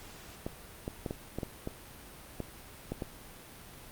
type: clicks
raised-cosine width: 2 ms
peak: -21 dBFS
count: 10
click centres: 0.465 / 0.879 / 1.062 / 1.109 / 1.386 / 1.432 / 1.674 / 2.403 / 2.92 / 3.022 s
effects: pink hiss -50 dBFS RMS until 3.91 s + Opus 48 kbps